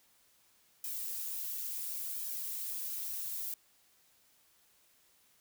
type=noise with flanger; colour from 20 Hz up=violet; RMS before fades=-39 dBFS; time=0.84-3.54 s; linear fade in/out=2 ms; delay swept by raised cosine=1.4 to 4.7 ms; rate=0.72 Hz; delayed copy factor=-0.9; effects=white hiss -68 dBFS RMS until 5.4 s